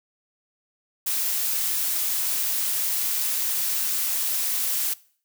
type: noise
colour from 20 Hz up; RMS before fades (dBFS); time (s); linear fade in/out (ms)
blue; -25; 1.06-4.94; 10
effects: noise-tail reverb RT60 0.5 s tail -21 dB re dry